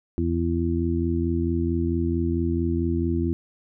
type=harmonic tone; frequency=84.5 Hz; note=E2; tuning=43 cents sharp; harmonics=1 / 2 / 3 / 4; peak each=-25 / -30 / -27 / -26 dBFS; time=0.18-3.33 s; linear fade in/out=0 ms; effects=none